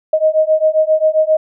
sine beating tone pair, 622.3 / 629.8 Hz, D#5 / D#5, 0 / +21 cents, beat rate 7.5 Hz, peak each -13 dBFS, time 0.13-1.37 s, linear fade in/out 5 ms, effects none

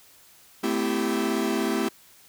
45% pulse chord, A minor seventh, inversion none, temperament equal with one note detuned, 220 / 256.4 / 329.6 / 392 Hz, A3 / C4 / E4 / G4, 0 / -35 / 0 / 0 cents, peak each -29 dBFS, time 0.63-1.89 s, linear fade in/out 10 ms, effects white hiss -54 dBFS RMS until 2.28 s

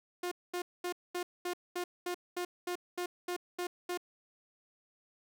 sawtooth tone bursts, 355.6 Hz, F4, 31 cents sharp, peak -30 dBFS, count 13, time 0.23-3.975 s, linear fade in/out 5 ms, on 85 ms, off 220 ms, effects none

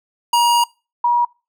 square / sine tone pair in turn, 950 / 958.8 Hz, A#5 / A#5, +33 / +48 cents, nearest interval unison, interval 15 cents, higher second, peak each -12 dBFS, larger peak neither, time 0.33-0.64 / 1.04-1.25 s, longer first, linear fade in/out 5 ms, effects noise-tail reverb RT60 0.3 s tail -24 dB re dry

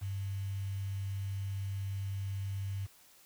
sine tone with quantisation, 98 Hz, G2, in tune, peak -34 dBFS, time 0.01-2.87 s, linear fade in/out 20 ms, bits 9, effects white hiss -61 dBFS RMS until 3.25 s

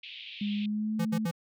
white band-pass noise, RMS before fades -44 dBFS, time 0.03-0.66 s, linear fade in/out 5 ms, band 2400 to 3600 Hz, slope 48 dB/octave
sine tone with pitch glide, 205.6 to 217.8 Hz, G#3 to A3, -17 to -17 cents, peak -28 dBFS, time 0.41-1.26 s, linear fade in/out 5 ms, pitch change +100 cents, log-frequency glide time 0.55-0.97 s
square tone bursts, 169.1 Hz, E3, 44 cents sharp, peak -29 dBFS, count 3, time 0.99-1.313 s, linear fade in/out 10 ms, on 63 ms, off 67 ms
effects none

